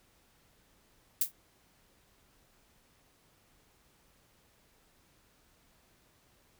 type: noise with exponential decay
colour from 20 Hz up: violet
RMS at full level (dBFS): -22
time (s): 1.21-1.32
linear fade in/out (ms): 5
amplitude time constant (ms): 22
effects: pink hiss -67 dBFS RMS until 6.59 s